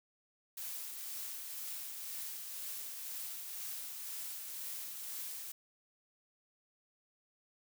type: noise with tremolo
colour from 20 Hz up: blue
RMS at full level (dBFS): -42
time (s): 0.57-5.52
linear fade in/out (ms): 5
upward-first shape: triangle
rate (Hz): 2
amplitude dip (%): 35
effects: none